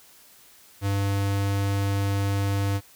square tone, 99.4 Hz, G2, 25 cents sharp, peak -23 dBFS, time 0.81-2.81 s, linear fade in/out 50 ms, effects white hiss -53 dBFS RMS until 2.95 s

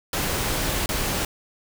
pink noise with dropouts, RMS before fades -25 dBFS, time 0.13-1.25 s, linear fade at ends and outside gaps 2 ms, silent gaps 0.86-0.89 s, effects none

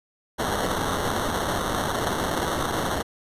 white noise with sample-and-hold, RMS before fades -26 dBFS, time 0.38-3.03 s, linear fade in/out 20 ms, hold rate 2450 Hz, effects resampled to 32000 Hz

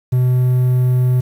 triangle tone, 126.1 Hz, B2, 36 cents sharp, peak -9 dBFS, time 0.12-1.21 s, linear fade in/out 10 ms, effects 7-bit

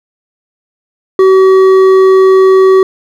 triangle tone with hard clipping, 379.8 Hz, F#4, 45 cents sharp, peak -4 dBFS, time 1.19-2.83 s, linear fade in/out 2 ms, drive 11 dB, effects none

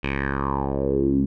10% pulse tone with low-pass filter sweep, 68.6 Hz, C#2, 17 cents flat, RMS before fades -23 dBFS, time 0.03-1.26 s, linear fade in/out 10 ms, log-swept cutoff 2700 to 230 Hz, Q 5.5, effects none

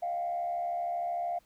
sine tone with frequency modulation, 698.5 Hz, F5, in tune, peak -29 dBFS, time 0.02-1.39 s, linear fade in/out 10 ms, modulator 73 Hz, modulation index 0.52, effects tanh soft clip ceiling -25 dBFS + pink hiss -67 dBFS RMS until 1.45 s

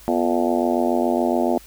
harmonic tone with a mistuned harmonic, 87.1 Hz, F2, 4 cents flat, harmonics 3 / 4 / 5 / 6 / 7 / 8 / 9 / 10, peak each -22 / -23 / -28 / -30 / -25 / -25 / -30 / -32 dBFS, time 0.08-1.58 s, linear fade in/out 0 ms, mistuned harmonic 3, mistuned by -100 cents, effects added 50 Hz sine -47 dBFS peak until 1.66 s + white hiss -47 dBFS RMS until 1.66 s

